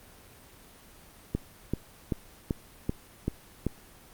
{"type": "click train", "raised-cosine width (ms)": 3, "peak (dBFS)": -14, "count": 7, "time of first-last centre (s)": [1.35, 3.667], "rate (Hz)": 2.59, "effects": ["pink hiss -53 dBFS RMS until 4.13 s", "Opus 24 kbps"]}